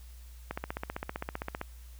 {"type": "click train", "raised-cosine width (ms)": 0.5, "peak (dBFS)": -19, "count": 18, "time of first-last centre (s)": [0.51, 1.614], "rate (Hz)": 15.4, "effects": ["added 60 Hz sine -46 dBFS peak until 1.99 s", "white hiss -60 dBFS RMS until 1.99 s"]}